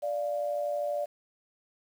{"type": "tone pair together", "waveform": "sine", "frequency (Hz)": [586.1, 698.5], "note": ["D5", "F5"], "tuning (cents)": [-4, 0], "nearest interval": "minor third", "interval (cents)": 304, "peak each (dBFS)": [-29, -35], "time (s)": [0.02, 1.06], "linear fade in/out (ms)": 20, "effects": ["9-bit"]}